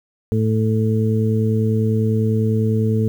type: harmonic tone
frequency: 110 Hz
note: A2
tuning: in tune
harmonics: 1 / 2 / 3 / 4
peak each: -17 / -20 / -31 / -23 dBFS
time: 0.32-3.08 s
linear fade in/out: 0 ms
effects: 8-bit